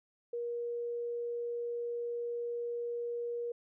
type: tone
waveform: sine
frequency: 474.9 Hz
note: A#4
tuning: 32 cents sharp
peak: -34 dBFS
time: 0.33-3.52 s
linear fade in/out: 5 ms
effects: none